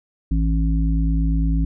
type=harmonic tone; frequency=54.5 Hz; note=A1; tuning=16 cents flat; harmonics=1 / 3 / 5; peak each=-17 / -23 / -26 dBFS; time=0.31-1.65 s; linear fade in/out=5 ms; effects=none

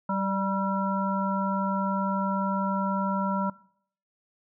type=harmonic tone with a mistuned harmonic; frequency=193.5 Hz; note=G3; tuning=22 cents flat; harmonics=1 / 3 / 5 / 7; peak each=-28 / -34 / -29 / -33 dBFS; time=0.09-3.5 s; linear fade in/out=5 ms; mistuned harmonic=3; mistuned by=+34 cents; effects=noise-tail reverb RT60 0.6 s tail -21 dB re dry

